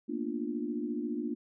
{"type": "tone cluster", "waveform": "sine", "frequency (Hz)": [228.3, 242.7, 296.1, 348.9], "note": ["A#3", "B3", "D4", "F4"], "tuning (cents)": [-36, -30, 14, -2], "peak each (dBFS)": [-38, -37, -36, -39], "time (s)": [0.08, 1.35], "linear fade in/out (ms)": 20, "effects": []}